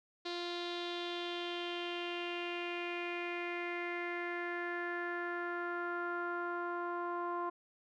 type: tone with low-pass filter sweep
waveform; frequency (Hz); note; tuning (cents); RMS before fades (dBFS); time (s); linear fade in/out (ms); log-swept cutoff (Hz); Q
sawtooth; 348.6; F4; -3; -39; 0.25-7.5; 10; 4100 to 1100; 4.8
effects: none